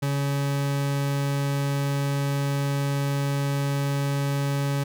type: tone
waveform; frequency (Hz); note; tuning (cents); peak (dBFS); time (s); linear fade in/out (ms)
40% pulse; 140.5; C#3; +24; -22; 0.02-4.84; 10
effects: none